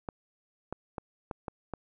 clicks, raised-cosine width 1 ms, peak -21 dBFS, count 6, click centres 0.088 / 0.726 / 0.982 / 1.312 / 1.482 / 1.737 s, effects none

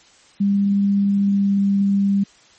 sine tone with pitch glide, 200 to 198.62 Hz, G3 to G3, +35 to +23 cents, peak -14 dBFS, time 0.4-2.24 s, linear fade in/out 10 ms, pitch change -12 cents, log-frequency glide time 1.16-1.54 s, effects white hiss -51 dBFS RMS until 2.58 s + MP3 32 kbps

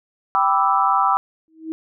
sine chord, E minor seventh, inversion first, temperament equal, 784 / 987.8 / 1174.7 / 1318.5 Hz, G5 / B5 / D6 / E6, 0 / 0 / 0 / 0 cents, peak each -20 dBFS, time 0.35-1.17 s, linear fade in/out 0 ms
sine tone with exponential growth, 320 Hz, D#4, 49 cents sharp, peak -21 dBFS, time 1.48-1.72 s, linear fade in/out 0 ms, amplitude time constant 52 ms
effects none

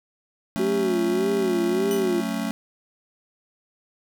square chord, F# minor, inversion none, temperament just, 185 / 222 / 277.5 Hz, F#3 / A3 / C#4, 0 / +16 / +2 cents, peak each -32 / -28 / -31 dBFS, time 0.56-2.51 s, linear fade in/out 0 ms
sine tone with vibrato, 370 Hz, F#4, in tune, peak -21 dBFS, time 0.59-2.21 s, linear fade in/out 10 ms, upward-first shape sine, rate 1.7 Hz, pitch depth 130 cents each way
10% pulse tone with exponential decay, 2982 Hz, F#7, 13 cents sharp, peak -21 dBFS, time 1.91-2.17 s, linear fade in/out 1 ms, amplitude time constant 56 ms
effects none

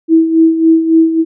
sine tone with tremolo, 324.9 Hz, E4, 25 cents flat, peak -3 dBFS, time 0.08-1.25 s, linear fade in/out 50 ms, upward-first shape sine, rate 3.6 Hz, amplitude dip 65%, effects none

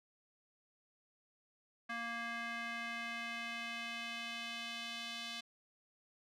square tone with band-pass filter sweep, 233.1 Hz, A#3, in tune, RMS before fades -43 dBFS, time 1.89-5.41 s, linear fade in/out 10 ms, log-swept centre 1700 to 3500 Hz, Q 1.9, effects none

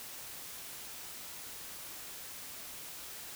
silence, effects white hiss -46 dBFS RMS until 3.35 s

